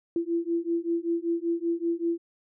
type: beating tone pair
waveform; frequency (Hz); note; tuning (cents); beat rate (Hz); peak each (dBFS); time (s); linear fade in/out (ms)
sine; 335 / 340.2; E4 / F4; +28 / -45; 5.2; -28; 0.16-2.18; 2
effects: none